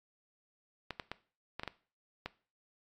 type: clicks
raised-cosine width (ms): 0.3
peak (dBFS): -22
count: 7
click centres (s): 0.907 / 0.998 / 1.116 / 1.596 / 1.634 / 1.677 / 2.26
effects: noise-tail reverb RT60 0.4 s tail -18 dB re dry + AAC 64 kbps